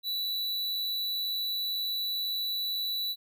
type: tone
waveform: square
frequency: 3951 Hz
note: B7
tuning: in tune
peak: -30 dBFS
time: 0.03-3.16 s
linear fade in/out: 50 ms
effects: none